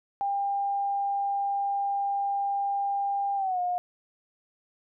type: tone with pitch glide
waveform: sine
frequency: 799 to 716 Hz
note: G5 to F5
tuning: +33 to +43 cents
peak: -25 dBFS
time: 0.21-3.78 s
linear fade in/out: 0 ms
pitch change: -190 cents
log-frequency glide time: 3.36-3.6 s
effects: none